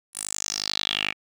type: tone with band-pass filter sweep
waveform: 10% pulse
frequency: 51.3 Hz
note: G#1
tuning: 21 cents flat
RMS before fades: -29 dBFS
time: 0.13-1.14 s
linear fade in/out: 50 ms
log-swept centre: 10000 to 2400 Hz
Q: 5.8
effects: none

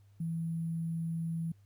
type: tone with sample-and-hold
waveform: sine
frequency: 164.81 Hz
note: E3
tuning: in tune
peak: -32 dBFS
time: 0.2-1.52 s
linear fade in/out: 5 ms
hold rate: 11025 Hz
effects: added 100 Hz sine -58 dBFS peak until 1.65 s + pink hiss -75 dBFS RMS until 1.65 s

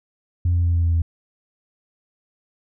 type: tone with pitch steps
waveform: sine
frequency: 87.31 / 86.46 / 85.61 / 84.78 / 83.95 / 83.13 Hz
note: F2 / F2 / F2 / E2 / E2 / E2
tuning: 0 / -17 / -34 / +49 / +32 / +15 cents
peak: -14 dBFS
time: 0.45-1.02 s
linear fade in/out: 5 ms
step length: 95 ms
effects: tanh soft clip ceiling -13 dBFS

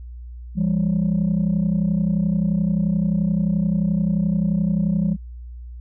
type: tone pair together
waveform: sine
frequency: 169 / 200.5 Hz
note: E3 / G3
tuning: +43 / +39 cents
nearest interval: minor third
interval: 296 cents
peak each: -18 dBFS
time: 0.55-5.17 s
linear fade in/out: 50 ms
effects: tanh soft clip ceiling -14 dBFS + added 60 Hz sine -33 dBFS peak until 5.8 s

